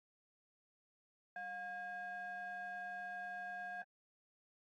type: ring-modulated tone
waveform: triangle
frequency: 454.1 Hz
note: A#4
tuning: 45 cents flat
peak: -38 dBFS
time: 1.36-3.82 s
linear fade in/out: 2 ms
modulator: 1170 Hz
effects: AAC 32 kbps